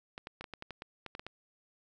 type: clicks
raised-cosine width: 0.3 ms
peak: -26 dBFS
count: 12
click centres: 0.179 / 0.271 / 0.41 / 0.442 / 0.537 / 0.624 / 0.707 / 0.821 / 1.063 / 1.151 / 1.195 / 1.266 s
effects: none